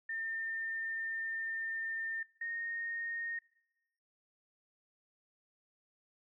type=tone pair in turn; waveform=sine; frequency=1807 / 1850.3 Hz; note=A6 / A#6; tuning=+46 / -13 cents; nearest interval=unison; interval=41 cents; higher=second; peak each=-36 / -36 dBFS; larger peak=neither; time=0.09-2.23 / 2.41-3.39 s; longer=first; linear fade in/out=5 ms; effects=noise-tail reverb RT60 0.9 s tail -22 dB re dry